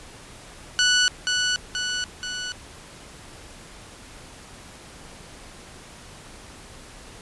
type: tone with echo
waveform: 15% pulse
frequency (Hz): 1480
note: F#6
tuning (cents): 0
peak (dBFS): -10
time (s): 0.79-1.08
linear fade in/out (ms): 0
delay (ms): 480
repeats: 3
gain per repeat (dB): -4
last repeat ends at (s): 2.52
effects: pink hiss -44 dBFS RMS until 7.21 s + resampled to 24000 Hz